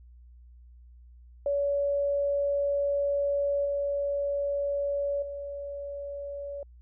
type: tone with level steps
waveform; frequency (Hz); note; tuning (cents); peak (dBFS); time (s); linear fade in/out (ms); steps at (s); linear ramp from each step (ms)
sine; 567; C#5; +39; -24 / -26 / -34; 1.46-6.63; 2; 3.65 / 5.22; 5
effects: added 60 Hz sine -49 dBFS peak until 6.81 s